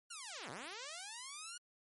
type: linear two-way sweep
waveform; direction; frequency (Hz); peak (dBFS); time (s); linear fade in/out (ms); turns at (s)
5% pulse; down then up; 1462 to 111.8 to 1462; -34; 0.1-1.58; 10; 0.5
effects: MP3 48 kbps